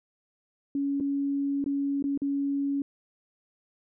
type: tone with dropouts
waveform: sine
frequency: 280 Hz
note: C#4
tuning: 18 cents sharp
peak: -25 dBFS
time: 0.75-2.82 s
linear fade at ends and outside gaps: 2 ms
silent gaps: 1.001-1.007 / 1.642-1.661 / 2.025-2.04 / 2.176-2.218 s
effects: none